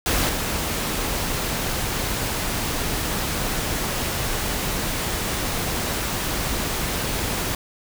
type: noise with level steps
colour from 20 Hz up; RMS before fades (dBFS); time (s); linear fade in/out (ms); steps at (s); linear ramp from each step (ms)
pink; -21 / -25; 0.06-7.55; 2; 0.29; 2
effects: none